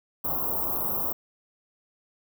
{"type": "band-stop noise", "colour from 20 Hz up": "white", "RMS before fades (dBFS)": -28, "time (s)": [0.24, 1.13], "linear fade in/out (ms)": 10, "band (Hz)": [1200, 13000], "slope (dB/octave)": 48, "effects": []}